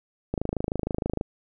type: click train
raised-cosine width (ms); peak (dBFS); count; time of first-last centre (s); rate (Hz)
2; -13; 24; 0.34-1.211; 26.4
effects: none